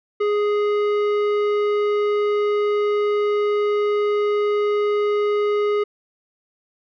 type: tone with tanh clipping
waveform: sine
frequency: 415.3 Hz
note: G#4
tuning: in tune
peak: -19 dBFS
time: 0.2-5.84 s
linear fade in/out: 10 ms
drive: 13 dB
effects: none